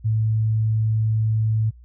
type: tone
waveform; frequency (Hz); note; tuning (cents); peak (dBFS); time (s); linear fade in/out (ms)
sine; 110; A2; 0; -17; 0.04-1.71; 20
effects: added 60 Hz sine -43 dBFS peak until 1.84 s

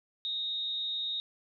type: tone with amplitude modulation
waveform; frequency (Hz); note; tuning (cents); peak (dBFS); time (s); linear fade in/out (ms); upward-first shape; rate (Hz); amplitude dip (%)
sine; 3729; A#7; 0; -29; 0.25-1.2; 0; sine; 227; 50
effects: none

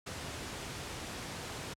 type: noise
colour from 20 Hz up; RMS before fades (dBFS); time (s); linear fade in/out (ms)
pink; -41; 0.06-1.74; 10
effects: high-pass 60 Hz 12 dB/octave + low-pass 9000 Hz 12 dB/octave

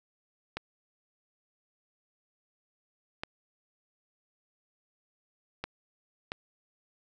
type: clicks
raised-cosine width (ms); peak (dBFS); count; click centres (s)
0.3; -18; 4; 0.57 / 3.235 / 5.64 / 6.319
effects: none

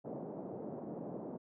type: band-pass noise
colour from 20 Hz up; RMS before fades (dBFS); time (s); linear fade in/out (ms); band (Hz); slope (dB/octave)
pink; -44; 0.04-1.38; 20; 170 to 680; 24
effects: none

